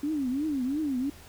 sine tone with vibrato, 279 Hz, C#4, 11 cents sharp, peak -26 dBFS, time 0.03-1.1 s, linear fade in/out 5 ms, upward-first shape triangle, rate 2.9 Hz, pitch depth 240 cents each way, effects added 76 Hz sine -53 dBFS peak until 1.28 s + pink hiss -51 dBFS RMS until 1.28 s

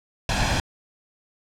pink noise with comb filter, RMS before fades -22 dBFS, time 0.29-0.6 s, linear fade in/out 2 ms, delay 1.2 ms, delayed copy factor +0.6, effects low-pass 6000 Hz 12 dB/octave

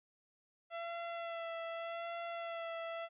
sawtooth tone with vibrato, 672 Hz, E5, 33 cents sharp, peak -36 dBFS, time 0.7-3.09 s, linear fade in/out 50 ms, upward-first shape sine, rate 0.83 Hz, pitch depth 22 cents each way, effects resampled to 8000 Hz

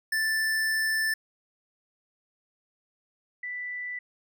square / sine tone pair in turn, 1763 / 1978.9 Hz, A6 / B6, +3 / +3 cents, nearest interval major second, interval 200 cents, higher second, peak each -25 / -32 dBFS, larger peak first, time 0.12-1.14 / 3.43-3.99 s, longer first, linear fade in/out 5 ms, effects none

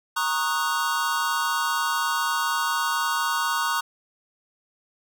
square chord, D# minor seventh, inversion second, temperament equal with one note detuned, 932.3 / 1100.4 / 1244.5 / 1480 Hz, A#5 / C#6 / D#6 / F#6, 0 / -13 / 0 / 0 cents, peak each -29 dBFS, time 0.16-3.81 s, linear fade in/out 10 ms, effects none

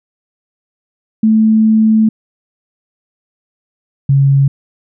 sine tone pair in turn, 219.1 / 138.02 Hz, A3 / C#3, -7 / -7 cents, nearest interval minor sixth, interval 800 cents, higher first, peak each -6 dBFS, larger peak neither, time 1.23-2.09 / 4.09-4.48 s, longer first, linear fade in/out 5 ms, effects none

